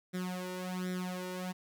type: tone with flanger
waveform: sawtooth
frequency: 182.6 Hz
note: F#3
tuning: 23 cents flat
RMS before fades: -38 dBFS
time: 0.13-1.53 s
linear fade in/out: 20 ms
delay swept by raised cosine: 0.53 to 2.13 ms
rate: 1.3 Hz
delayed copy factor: +0.85
effects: 12-bit